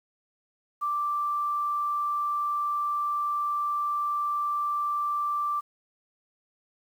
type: tone with quantisation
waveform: sine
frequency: 1174.7 Hz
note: D6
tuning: in tune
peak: -25 dBFS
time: 0.81-5.61 s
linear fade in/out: 20 ms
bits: 9
effects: none